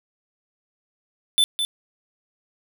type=tone with echo; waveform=square; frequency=3520 Hz; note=A7; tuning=in tune; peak=-15 dBFS; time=1.38-1.44 s; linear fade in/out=0 ms; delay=210 ms; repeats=1; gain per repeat=-7 dB; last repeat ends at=1.65 s; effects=none